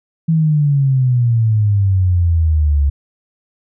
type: exponential sweep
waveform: sine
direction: down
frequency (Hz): 164.81 to 69.3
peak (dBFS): -10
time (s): 0.28-2.9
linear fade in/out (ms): 10
effects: none